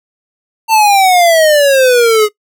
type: exponential sweep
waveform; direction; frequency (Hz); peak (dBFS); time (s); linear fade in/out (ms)
square; down; 905 to 415.3; -6; 0.68-2.29; 50
effects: noise-tail reverb RT60 0.1 s tail -20 dB re dry